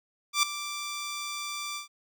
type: tone with ADSR envelope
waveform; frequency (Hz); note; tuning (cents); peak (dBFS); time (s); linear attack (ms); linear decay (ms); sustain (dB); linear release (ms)
10% pulse; 1174.7; D6; 0; -11; 0.33-1.88; 100; 3; -14; 120
effects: none